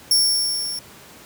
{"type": "tone with level ramp", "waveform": "sawtooth", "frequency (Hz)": 5470, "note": "F8", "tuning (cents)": -37, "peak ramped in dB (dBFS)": [-10, -24], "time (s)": [0.11, 0.79], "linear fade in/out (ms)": 2, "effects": ["pink hiss -44 dBFS RMS until 1.25 s", "high-pass 100 Hz 12 dB/octave"]}